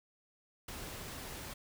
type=noise with ADSR envelope; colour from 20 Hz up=pink; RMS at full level=-42 dBFS; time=0.68-1.54 s; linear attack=6 ms; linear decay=12 ms; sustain=-3 dB; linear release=10 ms; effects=none